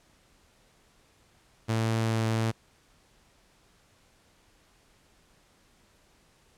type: tone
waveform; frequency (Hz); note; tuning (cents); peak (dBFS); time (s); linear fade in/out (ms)
sawtooth; 112.3; A2; +36; -21; 1.68-2.52; 20
effects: pink hiss -63 dBFS RMS until 6.57 s + low-pass 10000 Hz 12 dB/octave